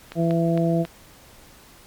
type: clicks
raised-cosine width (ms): 0.3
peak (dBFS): -18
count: 4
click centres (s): 0.12 / 0.309 / 0.576 / 0.851
type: harmonic tone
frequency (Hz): 167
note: E3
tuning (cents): +23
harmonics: 1 / 2 / 3 / 4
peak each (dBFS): -20 / -24 / -28 / -25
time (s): 0.15-0.86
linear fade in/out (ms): 50
effects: pink hiss -49 dBFS RMS until 1.86 s + MP3 96 kbps